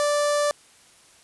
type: tone with notch filter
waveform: sawtooth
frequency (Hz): 586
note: D5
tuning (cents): -4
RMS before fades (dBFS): -22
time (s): 0-0.51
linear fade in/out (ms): 0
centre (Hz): 2600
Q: 1.4
effects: white hiss -54 dBFS RMS until 1.23 s + resampled to 24000 Hz

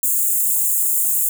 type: high-pass noise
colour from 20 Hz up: white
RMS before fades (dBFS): -18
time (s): 0.03-1.29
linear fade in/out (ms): 2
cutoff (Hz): 6900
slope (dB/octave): 96
effects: none

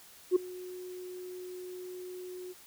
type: tone with ADSR envelope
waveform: sine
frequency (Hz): 364.3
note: F#4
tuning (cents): -27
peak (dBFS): -17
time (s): 0.31-2.54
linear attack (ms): 48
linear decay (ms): 9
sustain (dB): -23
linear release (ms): 31
effects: tanh soft clip ceiling -18 dBFS + white hiss -55 dBFS RMS until 2.66 s

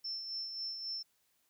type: tone with tremolo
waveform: sine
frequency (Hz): 5350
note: E8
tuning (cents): +25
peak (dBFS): -36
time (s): 0.04-1.03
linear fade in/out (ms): 10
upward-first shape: sine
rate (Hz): 3.7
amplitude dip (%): 45
effects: white hiss -75 dBFS RMS until 1.49 s

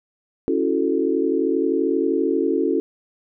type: chord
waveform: sine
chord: F# minor seventh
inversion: second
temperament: equal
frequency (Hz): 277.2 / 329.6 / 370 / 440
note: C#4 / E4 / F#4 / A4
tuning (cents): 0 / 0 / 0 / 0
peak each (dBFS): -23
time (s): 0.48-2.8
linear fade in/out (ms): 0
effects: none

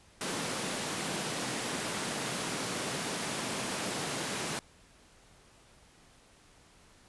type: high-pass noise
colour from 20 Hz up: pink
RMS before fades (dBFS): -35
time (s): 0.21-4.59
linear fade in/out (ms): 0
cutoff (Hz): 140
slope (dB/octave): 24
effects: pink hiss -60 dBFS RMS until 7.08 s + resampled to 24000 Hz

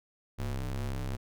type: ring-modulated tone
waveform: 45% pulse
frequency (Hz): 66.8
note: C2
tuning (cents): +36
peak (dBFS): -29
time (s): 0.38-1.17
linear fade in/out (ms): 20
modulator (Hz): 34.8
effects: none

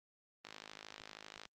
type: click train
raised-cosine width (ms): 0.2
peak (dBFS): -30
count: 54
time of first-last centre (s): 0.45-1.454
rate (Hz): 52.8
effects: high-pass 150 Hz 12 dB/octave + Opus 32 kbps

